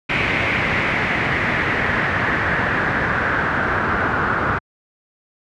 pink noise with low-pass filter sweep, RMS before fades -19 dBFS, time 0.09-4.59 s, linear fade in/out 10 ms, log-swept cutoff 2300 to 1400 Hz, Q 3.9, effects high-pass 80 Hz 12 dB/octave

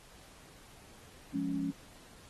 sine chord, Db major, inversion first, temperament equal, 174.61 / 207.7 / 277.2 Hz, F3 / Ab3 / Db4, 0 / 0 / 0 cents, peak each -38 / -39 / -33 dBFS, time 1.33-1.72 s, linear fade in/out 20 ms, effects pink hiss -57 dBFS RMS until 2.29 s + AAC 32 kbps

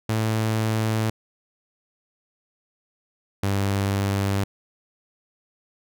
sawtooth tone pair in turn, 110 / 99.14 Hz, A2 / G2, 0 / +20 cents, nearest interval major second, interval 180 cents, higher first, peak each -17 dBFS, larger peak neither, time 0.09-1.1 / 3.43-4.44 s, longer neither, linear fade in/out 5 ms, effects none

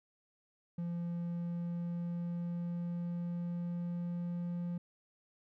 triangle tone with pitch glide, 171.9 to 174.2 Hz, F3 to F3, -27 to -4 cents, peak -33 dBFS, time 0.78-4.78 s, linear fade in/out 5 ms, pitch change +23 cents, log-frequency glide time 1.15-4.64 s, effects none

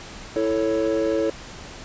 triangle chord, A major, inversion second, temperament equal, 329.6 / 440 / 554.4 Hz, E4 / A4 / C#5, 0 / 0 / 0 cents, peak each -22 / -22 / -22 dBFS, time 0.36-1.3 s, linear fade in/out 2 ms, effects pink hiss -39 dBFS RMS until 1.84 s + resampled to 16000 Hz

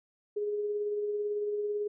sine tone with tremolo, 415.3 Hz, G#4, in tune, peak -28 dBFS, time 0.36-1.88 s, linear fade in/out 10 ms, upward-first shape sine, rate 18 Hz, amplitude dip 30%, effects none

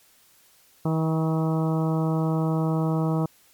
harmonic tone with a mistuned harmonic, 160 Hz, D#3, 49 cents sharp, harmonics 1 / 2 / 3 / 4 / 5 / 6 / 7 / 8, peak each -22 / -28 / -32 / -34 / -36 / -38 / -39 / -40 dBFS, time 0.85-3.26 s, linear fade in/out 5 ms, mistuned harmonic 7, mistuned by -18 cents, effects white hiss -58 dBFS RMS until 3.53 s + MP3 96 kbps

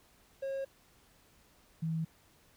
triangle / sine tone pair in turn, 542 / 161.74 Hz, C#5 / E3, -39 / -33 cents, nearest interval octave + major sixth, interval 2094 cents, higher first, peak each -32 / -31 dBFS, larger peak second, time 0.42-0.65 / 1.82-2.05 s, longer neither, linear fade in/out 10 ms, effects pink hiss -65 dBFS RMS until 2.56 s

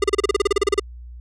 square tone bursts, 403.4 Hz, G4, 50 cents sharp, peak -14 dBFS, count 15, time 0.02-0.797 s, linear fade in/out 5 ms, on 21 ms, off 33 ms, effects added 60 Hz sine -35 dBFS peak until 1.2 s + resampled to 22050 Hz

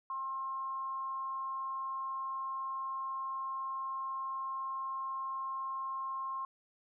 sine tone with amplitude modulation, 1066 Hz, C6, 32 cents sharp, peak -34 dBFS, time 0.1-6.45 s, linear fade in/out 2 ms, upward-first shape sine, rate 273 Hz, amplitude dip 30%, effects none

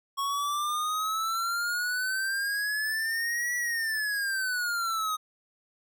square exponential two-way sweep, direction up then down, 1100 to 1951 to 1247 Hz, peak -28 dBFS, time 0.17-5.17 s, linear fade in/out 20 ms, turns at 3.56 s, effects none

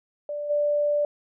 sine tone with level steps, 587.3 Hz, D5, in tune, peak -28 / -20 dBFS, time 0.29-1.05 s, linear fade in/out 2 ms, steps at 0.49 s, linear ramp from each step 20 ms, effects none

